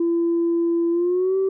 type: tone with pitch glide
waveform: sine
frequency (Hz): 338.3 to 384.1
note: E4 to G4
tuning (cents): +45 to -35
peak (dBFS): -16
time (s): 0-1.49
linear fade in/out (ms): 5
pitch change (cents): +220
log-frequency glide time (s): 0.91-1.37
effects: tanh soft clip ceiling -14 dBFS